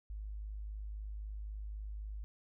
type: tone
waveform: sine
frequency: 51.91 Hz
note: G#1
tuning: in tune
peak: -40 dBFS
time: 0.1-2.24 s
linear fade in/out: 0 ms
effects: none